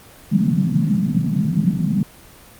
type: band-pass noise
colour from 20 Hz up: white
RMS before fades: -18 dBFS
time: 0.31-2.03 s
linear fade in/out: 2 ms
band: 140 to 220 Hz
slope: 48 dB/octave
effects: pink hiss -44 dBFS RMS until 2.59 s + Opus 24 kbps